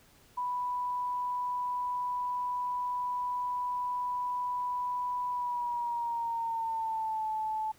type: tone with pitch glide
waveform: sine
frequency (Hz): 987.8 to 869.9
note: B5 to A5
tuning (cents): 0 to -20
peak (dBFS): -30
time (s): 0.37-7.72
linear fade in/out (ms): 10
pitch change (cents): -220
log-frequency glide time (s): 5.3-7.26
effects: pink hiss -61 dBFS RMS until 7.78 s